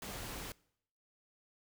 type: noise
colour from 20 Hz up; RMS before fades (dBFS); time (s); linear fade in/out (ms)
pink; -44; 0.02-0.52; 2
effects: noise-tail reverb RT60 0.7 s tail -23 dB re dry